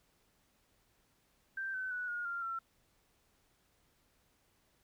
sine tone with pitch steps, 1568 / 1521.6 / 1476.6 / 1432.9 / 1390.5 / 1349.3 Hz, G6 / F#6 / F#6 / F6 / F6 / E6, 0 / +48 / -4 / +44 / -8 / +40 cents, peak -36 dBFS, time 1.57-2.59 s, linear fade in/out 5 ms, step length 170 ms, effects pink hiss -73 dBFS RMS until 4.83 s

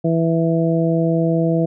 harmonic tone, 164.81 Hz, E3, in tune, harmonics 1 / 2 / 3 / 4, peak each -17 / -20 / -22 / -23 dBFS, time 0.04-1.66 s, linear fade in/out 10 ms, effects none

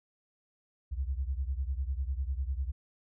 sine beating tone pair, 63.4 / 73.4 Hz, B1 / D2, +46 / 0 cents, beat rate 10 Hz, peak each -32 / -35 dBFS, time 0.91-2.72 s, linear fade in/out 20 ms, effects none

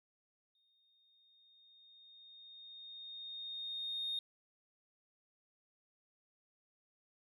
sine tone with exponential growth, 3692 Hz, A#7, 17 cents flat, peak -34 dBFS, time 0.55-4.19 s, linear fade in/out 2 ms, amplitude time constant 790 ms, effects tanh soft clip ceiling -32 dBFS

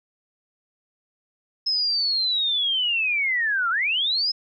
sine linear two-way sweep, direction down then up, 5190 to 1318.5 to 5190 Hz, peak -20 dBFS, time 1.66-4.32 s, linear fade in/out 10 ms, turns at 3.7 s, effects none

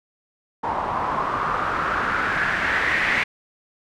white noise with low-pass filter sweep, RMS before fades -23 dBFS, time 0.63-3.24 s, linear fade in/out 10 ms, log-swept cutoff 900 to 2100 Hz, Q 4, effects none

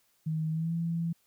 sine tone with pitch glide, 157.9 to 167.29 Hz, D#3 to E3, +26 to +26 cents, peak -28 dBFS, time 0.26-1.13 s, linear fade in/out 10 ms, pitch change +100 cents, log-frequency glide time 0.51-0.73 s, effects white hiss -70 dBFS RMS until 1.26 s

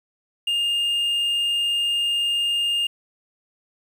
triangle tone with quantisation, 2821 Hz, F7, 17 cents sharp, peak -18 dBFS, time 0.47-2.87 s, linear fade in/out 5 ms, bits 8, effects none

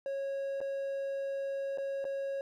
triangle tone with dropouts, 549 Hz, C#5, 17 cents flat, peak -31 dBFS, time 0.06-2.41 s, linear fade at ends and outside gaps 1 ms, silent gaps 0.605-0.613 / 1.775-1.783 / 2.043-2.051 s, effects none

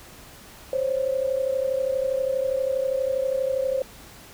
sine tone pair together, 523.3 / 555.7 Hz, C5 / C#5, 0 / +4 cents, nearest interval minor second, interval 104 cents, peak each -23 / -27 dBFS, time 0.73-3.82 s, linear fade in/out 2 ms, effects pink hiss -46 dBFS RMS until 4.33 s

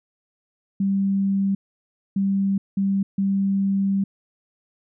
sine tone bursts at uneven times, 196 Hz, G3, in tune, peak -18 dBFS, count 4, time 0.8-1.55 / 2.16-2.58 / 2.77-3.03 / 3.18-4.04 s, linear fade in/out 5 ms, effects none

